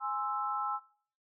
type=chord; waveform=sine; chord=Ab augmented; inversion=none; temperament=equal; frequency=830.6 / 1046.5 / 1318.5 Hz; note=Ab5 / C6 / E6; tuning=0 / 0 / 0 cents; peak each=-36 / -38 / -34 dBFS; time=0-0.8 s; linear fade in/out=50 ms; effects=noise-tail reverb RT60 0.5 s tail -21 dB re dry